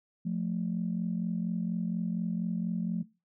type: tone pair together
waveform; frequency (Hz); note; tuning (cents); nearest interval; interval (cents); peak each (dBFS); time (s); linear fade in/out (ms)
sine; 176.28 / 220.5; F3 / A3; +16 / +4; major third; 388; -30 / -33; 0.25-3.03; 10
effects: noise-tail reverb RT60 0.3 s tail -22 dB re dry + tanh soft clip ceiling -21 dBFS